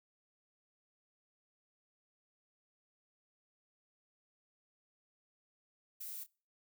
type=noise with echo; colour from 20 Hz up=violet; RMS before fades=-45 dBFS; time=6-6.24 s; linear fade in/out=10 ms; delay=27 ms; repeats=1; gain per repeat=-12 dB; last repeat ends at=6.267 s; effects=noise-tail reverb RT60 0.4 s tail -26 dB re dry